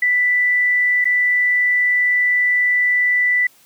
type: tone with dropouts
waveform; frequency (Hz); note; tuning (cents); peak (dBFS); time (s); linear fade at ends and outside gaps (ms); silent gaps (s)
sine; 1979; B6; +3; -13; 0.02-3.47; 5; 1.044-1.053
effects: white hiss -52 dBFS RMS until 3.65 s + high-pass 80 Hz 12 dB/octave